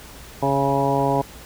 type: harmonic tone with a mistuned harmonic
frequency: 138.59 Hz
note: C#3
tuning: in tune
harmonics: 1 / 2 / 3 / 4 / 5 / 6 / 7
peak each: -25 / -25 / -25 / -25 / -25 / -25 / -25 dBFS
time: 0.42-1.22 s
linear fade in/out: 10 ms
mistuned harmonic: 5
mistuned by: -23 cents
effects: added 60 Hz sine -45 dBFS peak until 1.45 s + pink hiss -42 dBFS RMS until 1.45 s